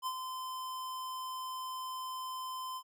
square tone with ADSR envelope, 1030 Hz, C6, 28 cents flat, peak -33 dBFS, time 0.02-2.83 s, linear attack 45 ms, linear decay 61 ms, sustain -6 dB, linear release 63 ms, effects none

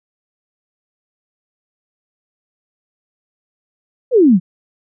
sine exponential sweep, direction down, 542 to 164.81 Hz, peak -6 dBFS, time 4.11-4.4 s, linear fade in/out 50 ms, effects none

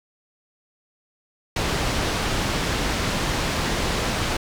pink low-pass noise, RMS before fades -24 dBFS, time 1.56-4.37 s, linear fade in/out 5 ms, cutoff 6100 Hz, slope 12 dB/octave, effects none

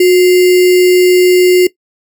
sine tone with sample-and-hold, 363.3 Hz, F#4, 32 cents flat, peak -3 dBFS, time 0-1.67 s, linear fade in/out 5 ms, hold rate 2450 Hz, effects noise-tail reverb RT60 0.1 s tail -18 dB re dry

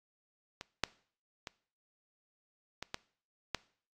clicks, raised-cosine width 0.2 ms, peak -24 / -11 / -23 / -21 / -18 / -14 dBFS, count 6, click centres 0.611 / 0.837 / 1.472 / 2.826 / 2.944 / 3.547 s, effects noise-tail reverb RT60 0.5 s tail -21 dB re dry + AAC 64 kbps

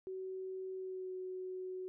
sine tone with pitch glide, 376.7 to 370.9 Hz, F#4 to F#4, +31 to +4 cents, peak -40 dBFS, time 0.07-1.88 s, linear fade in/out 0 ms, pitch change -27 cents, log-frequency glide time 0.75-1.13 s, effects none

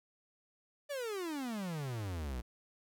45% pulse exponential sweep, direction down, 596 to 57.1 Hz, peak -37 dBFS, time 0.89-2.42 s, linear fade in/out 20 ms, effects none

